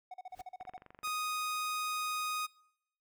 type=tone bursts; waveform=triangle; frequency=740 Hz; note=F#5; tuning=in tune; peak=-40 dBFS; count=10; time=0.11-0.771 s; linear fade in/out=5 ms; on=31 ms; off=39 ms
type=noise with exponential growth; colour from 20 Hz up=pink; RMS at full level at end=-50 dBFS; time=0.29-0.41 s; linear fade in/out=1 ms; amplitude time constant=25 ms
type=click train; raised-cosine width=0.5 ms; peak=-37 dBFS; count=12; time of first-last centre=0.61-1.074 s; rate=23.7 Hz
type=tone; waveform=sawtooth; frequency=1244.5 Hz; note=D#6; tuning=in tune; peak=-30 dBFS; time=1.03-2.47 s; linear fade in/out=20 ms
effects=noise-tail reverb RT60 0.8 s tail -24 dB re dry